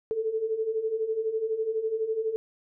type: beating tone pair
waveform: sine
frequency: 433.3 / 445.3 Hz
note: A4 / A4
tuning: -27 / +21 cents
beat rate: 12 Hz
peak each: -32 / -27 dBFS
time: 0.11-2.36 s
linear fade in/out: 0 ms
effects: none